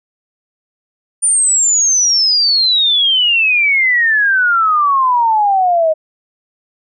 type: exponential sweep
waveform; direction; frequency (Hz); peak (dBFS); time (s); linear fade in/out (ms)
sine; down; 9350 to 620; -9; 1.22-5.94; 20
effects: none